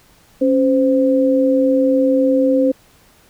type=tone pair together; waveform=sine; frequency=274 / 517.7 Hz; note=C#4 / C5; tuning=-20 / -18 cents; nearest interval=major seventh; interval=1102 cents; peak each=-14 dBFS; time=0.41-2.72 s; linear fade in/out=10 ms; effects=pink hiss -51 dBFS RMS until 3.29 s